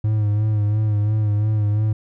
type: tone with vibrato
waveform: triangle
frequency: 105.9 Hz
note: G#2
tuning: 34 cents sharp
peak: -14 dBFS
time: 0.04-1.93 s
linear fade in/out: 5 ms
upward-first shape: sine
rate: 2.9 Hz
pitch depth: 42 cents each way
effects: none